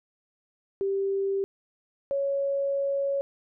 sine tone pair in turn, 392 / 555.5 Hz, G4 / C#5, 0 / +4 cents, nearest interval tritone, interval 604 cents, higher second, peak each -24 / -24 dBFS, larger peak neither, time 0.81-1.44 / 2.11-3.21 s, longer second, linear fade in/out 0 ms, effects none

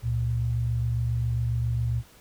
sine tone pair together, 69.2 / 116.54 Hz, C#2 / A#2, -2 / 0 cents, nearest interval major sixth, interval 902 cents, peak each -30 / -24 dBFS, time 0.02-2.03 s, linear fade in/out 50 ms, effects pink hiss -54 dBFS RMS until 2.2 s

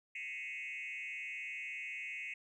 sine tone with frequency modulation, 2353 Hz, D7, 3 cents sharp, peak -39 dBFS, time 0.15-2.34 s, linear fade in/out 5 ms, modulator 141 Hz, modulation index 2.3, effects tanh soft clip ceiling -37 dBFS + 13-bit

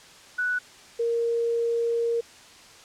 sine tone pair in turn, 1480 / 466.2 Hz, F#6 / A#4, 0 / 0 cents, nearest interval octave + minor sixth, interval 2000 cents, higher first, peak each -23 / -22 dBFS, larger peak second, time 0.38-0.59 / 0.99-2.21 s, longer second, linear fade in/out 10 ms, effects white hiss -49 dBFS RMS until 2.84 s + low-pass 7000 Hz 12 dB/octave

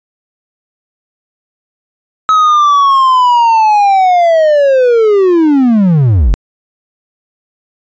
triangle linear sweep, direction down, 1286 to 38.57 Hz, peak -3 dBFS, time 2.29-6.34 s, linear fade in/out 0 ms, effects resampled to 16000 Hz

